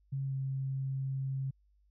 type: tone with pitch glide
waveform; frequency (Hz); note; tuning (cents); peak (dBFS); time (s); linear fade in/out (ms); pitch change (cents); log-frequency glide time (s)
sine; 136.3 to 134.35; C#3 to C3; -29 to +46; -32; 0.12-1.51; 10; -25; 0.25-0.34
effects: added 50 Hz sine -65 dBFS peak until 1.9 s